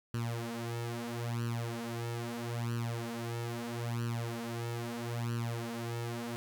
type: tone with flanger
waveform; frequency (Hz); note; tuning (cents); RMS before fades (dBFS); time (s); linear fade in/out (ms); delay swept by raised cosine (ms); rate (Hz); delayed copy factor
sawtooth; 117.5; A#2; +14; -37; 0.14-6.36; 0; 0.68 to 6.28; 0.77; +0.9
effects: none